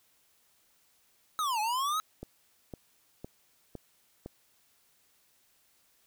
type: linear two-way sweep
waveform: square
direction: down then up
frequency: 1300 to 830.6 to 1300 Hz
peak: -29 dBFS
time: 1.39-2 s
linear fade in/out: 0 ms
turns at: 1.6 s
type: click train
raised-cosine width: 2 ms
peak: -27 dBFS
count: 5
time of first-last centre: 2.23-4.26 s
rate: 1.97 Hz
effects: white hiss -68 dBFS RMS until 6.06 s